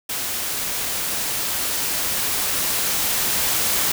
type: noise with level ramp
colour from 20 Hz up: white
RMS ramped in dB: -26 to -20 dBFS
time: 0.09-3.92 s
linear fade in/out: 5 ms
effects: none